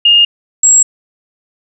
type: tone pair in turn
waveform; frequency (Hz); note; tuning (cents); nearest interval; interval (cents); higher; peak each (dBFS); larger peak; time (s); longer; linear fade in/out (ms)
sine; 2834 / 7623; F7 / A#8; +25 / +38; octave + perfect fourth; 1713; second; -4; neither; 0.05-0.25 / 0.63-0.83; neither; 5
effects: none